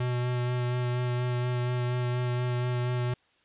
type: tone with vibrato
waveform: square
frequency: 123.47 Hz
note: B2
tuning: in tune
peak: -27 dBFS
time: 0-3.14 s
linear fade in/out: 5 ms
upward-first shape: sine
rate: 4.2 Hz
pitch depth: 14 cents each way
effects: white hiss -66 dBFS RMS until 3.44 s + resampled to 8000 Hz